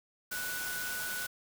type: tone in noise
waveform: sine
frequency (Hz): 1480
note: F#6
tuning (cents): 0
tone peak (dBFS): -37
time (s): 0.31-1.27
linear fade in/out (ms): 10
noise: white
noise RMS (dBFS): -39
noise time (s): 0.31-1.27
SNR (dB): -1
effects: none